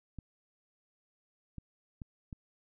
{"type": "clicks", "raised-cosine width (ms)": 5, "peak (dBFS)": -30, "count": 4, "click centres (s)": [0.187, 1.583, 2.018, 2.328], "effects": []}